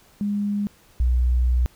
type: tone pair in turn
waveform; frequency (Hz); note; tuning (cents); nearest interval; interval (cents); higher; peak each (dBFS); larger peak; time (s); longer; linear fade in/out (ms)
sine; 204.5 / 61.61; G#3 / B1; -26 / -4; octave + major sixth; 2078; first; -21 / -16; second; 0.21-0.67 / 1-1.66; second; 0
effects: pink hiss -55 dBFS RMS until 1.75 s